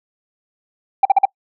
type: tone bursts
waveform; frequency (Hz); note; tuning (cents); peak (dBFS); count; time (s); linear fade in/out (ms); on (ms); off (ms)
sine; 784; G5; 0; -5; 4; 1.03-1.254; 5; 23; 44
effects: noise-tail reverb RT60 0.1 s tail -26 dB re dry + tanh soft clip ceiling -5 dBFS